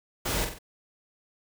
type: noise with echo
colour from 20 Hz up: pink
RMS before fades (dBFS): -29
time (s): 0.25-0.45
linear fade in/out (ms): 10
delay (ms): 46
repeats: 3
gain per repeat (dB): -6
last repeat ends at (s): 0.588
effects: none